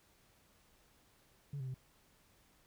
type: tone with pitch steps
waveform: sine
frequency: 142 / 131.1 / 129.3 Hz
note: C#3 / C3 / C3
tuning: +42 / +4 / -20 cents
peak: -37 dBFS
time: 1.53-1.743 s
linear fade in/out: 5 ms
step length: 71 ms
effects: tanh soft clip ceiling -37 dBFS + pink hiss -69 dBFS RMS until 2.66 s